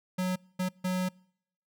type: tone bursts at uneven times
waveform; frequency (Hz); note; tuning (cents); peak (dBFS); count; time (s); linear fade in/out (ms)
square; 183.8; F#3; -11; -28; 3; 0.18-0.36 / 0.59-0.69 / 0.84-1.09; 10
effects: noise-tail reverb RT60 0.7 s tail -26 dB re dry

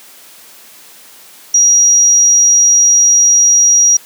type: tone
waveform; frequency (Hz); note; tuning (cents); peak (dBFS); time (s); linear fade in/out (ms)
sine; 5740; F8; +47; -5; 1.54-3.97; 5
effects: white hiss -39 dBFS RMS until 4.05 s + high-pass 200 Hz 12 dB/octave

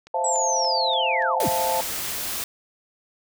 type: click train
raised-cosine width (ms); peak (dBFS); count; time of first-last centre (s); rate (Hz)
0.2; -27; 7; 0.07-1.799; 3.47
type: chord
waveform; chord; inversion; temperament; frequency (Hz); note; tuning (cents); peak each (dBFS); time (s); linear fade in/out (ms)
sine; F major seventh; second; equal; 523.3 / 659.3 / 698.5 / 880; C5 / E5 / F5 / A5; 0 / 0 / 0 / 0; -27 / -30 / -29 / -24; 0.14-1.81; 5
type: linear sweep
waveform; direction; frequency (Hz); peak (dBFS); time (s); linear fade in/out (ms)
sine; down; 7902 to 65.2; -23; 0.24-1.49; 5
type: noise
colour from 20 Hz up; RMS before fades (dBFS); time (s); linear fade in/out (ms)
white; -29; 1.4-2.44; 2
effects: none

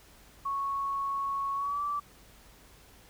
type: tone with pitch glide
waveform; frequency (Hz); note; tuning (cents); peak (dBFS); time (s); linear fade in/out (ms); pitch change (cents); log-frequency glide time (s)
sine; 1106 to 1161.7; C#6 to D6; -4 to -19; -29; 0.45-2; 10; +85; 1.55-1.82
effects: added 50 Hz sine -60 dBFS peak until 3.09 s + pink hiss -57 dBFS RMS until 3.09 s

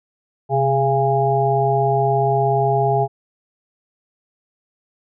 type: harmonic tone with a mistuned harmonic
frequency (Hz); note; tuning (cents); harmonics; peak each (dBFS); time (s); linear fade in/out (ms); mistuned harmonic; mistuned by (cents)
137; C#3; -20; 1 / 3 / 5 / 6; -20 / -20 / -20 / -20; 0.49-3.08; 50; 1; -66
effects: none

